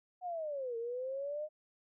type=linear two-way sweep; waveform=sine; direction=down then up; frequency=740 to 454.3 to 619 Hz; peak=-36 dBFS; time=0.21-1.49 s; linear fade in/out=50 ms; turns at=0.77 s; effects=none